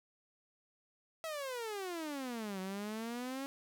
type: exponential two-way sweep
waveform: sawtooth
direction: down then up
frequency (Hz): 659.3 to 185.6 to 277.3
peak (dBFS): -35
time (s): 1.24-3.46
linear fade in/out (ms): 0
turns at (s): 2.6
effects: none